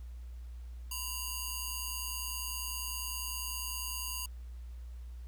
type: ring-modulated tone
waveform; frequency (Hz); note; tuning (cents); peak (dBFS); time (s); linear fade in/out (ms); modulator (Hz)
5% pulse; 1890; A#6; +23; -23; 0.91-4.26; 5; 875
effects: added 60 Hz sine -42 dBFS peak until 5.27 s + pink hiss -67 dBFS RMS until 5.27 s